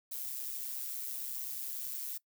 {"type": "noise with amplitude modulation", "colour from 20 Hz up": "violet", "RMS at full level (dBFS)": -37, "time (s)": [0.11, 2.18], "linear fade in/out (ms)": 10, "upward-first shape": "sine", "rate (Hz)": 131, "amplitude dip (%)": 60, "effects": ["noise-tail reverb RT60 0.1 s tail -21 dB re dry"]}